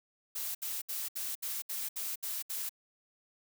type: noise bursts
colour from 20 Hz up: blue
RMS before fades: -37 dBFS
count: 9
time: 0.35-2.694 s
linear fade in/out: 10 ms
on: 200 ms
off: 68 ms
effects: none